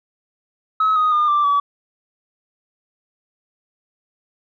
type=tone with pitch steps; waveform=sine; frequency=1284 / 1247.4 / 1211.9 / 1177.4 / 1143.9 Hz; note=E6 / D#6 / D#6 / D6 / D6; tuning=-46 / +4 / -46 / +4 / -46 cents; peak=-12 dBFS; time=0.8-1.6 s; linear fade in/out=5 ms; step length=160 ms; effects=tanh soft clip ceiling -11 dBFS